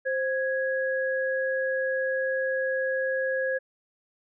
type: tone pair together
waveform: sine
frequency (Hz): 525.1 / 1661.2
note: C5 / G#6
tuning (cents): +6 / 0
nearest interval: octave + minor sixth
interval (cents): 1994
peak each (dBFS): -26 / -29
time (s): 0.05-3.59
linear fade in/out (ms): 20
effects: none